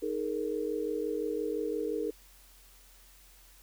sine chord, D# suspended fourth, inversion none, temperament equal with one note detuned, 311.1 / 420.4 / 466.2 Hz, D#4 / G#4 / A#4, 0 / +21 / 0 cents, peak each -36 / -34 / -34 dBFS, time 0.02-2.11 s, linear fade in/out 10 ms, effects added 44 Hz sine -58 dBFS peak until 3.62 s + white hiss -59 dBFS RMS until 3.62 s

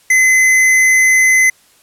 square tone, 2041 Hz, C7, 44 cents flat, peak -8 dBFS, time 0.1-1.5 s, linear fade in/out 5 ms, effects white hiss -50 dBFS RMS until 1.82 s + low-pass 12000 Hz 12 dB/octave

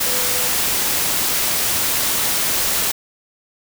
sine tone in noise, 497.5 Hz, B4, 13 cents sharp, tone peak -30 dBFS, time 0.06-0.48 s, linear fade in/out 10 ms, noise white, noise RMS -19 dBFS, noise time 0-2.92 s, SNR -14 dB, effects none

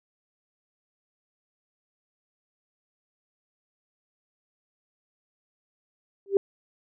sine tone with exponential growth, 394.9 Hz, G4, 13 cents sharp, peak -12 dBFS, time 6.26-6.37 s, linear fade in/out 1 ms, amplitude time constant 22 ms, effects none

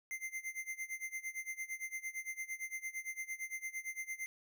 square tone with tremolo, 2085 Hz, C7, 7 cents flat, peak -38 dBFS, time 0.11-4.26 s, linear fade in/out 0 ms, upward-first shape sine, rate 8.8 Hz, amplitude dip 90%, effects none

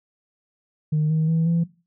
sine tone with pitch steps, 153.1 / 157.95 / 162.96 / 168.12 Hz, D#3 / D#3 / E3 / E3, -28 / +26 / -20 / +34 cents, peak -16 dBFS, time 0.92-1.64 s, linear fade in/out 10 ms, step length 180 ms, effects noise-tail reverb RT60 0.3 s tail -18 dB re dry + tanh soft clip ceiling -15 dBFS

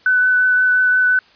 sine tone with vibrato, 1500 Hz, F#6, 23 cents sharp, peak -11 dBFS, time 0.06-1.19 s, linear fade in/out 2 ms, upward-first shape triangle, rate 5.7 Hz, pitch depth 13 cents each way, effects white hiss -50 dBFS RMS until 1.35 s + resampled to 11025 Hz

